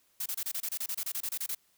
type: noise bursts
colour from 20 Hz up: blue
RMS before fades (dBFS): -34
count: 16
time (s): 0.2-1.549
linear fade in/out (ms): 5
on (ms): 59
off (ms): 27
effects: white hiss -69 dBFS RMS until 1.77 s